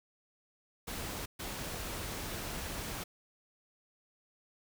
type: noise bursts at uneven times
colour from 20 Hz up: pink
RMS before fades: -40 dBFS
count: 2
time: 0.87-1.26 / 1.39-3.04 s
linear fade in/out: 10 ms
effects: none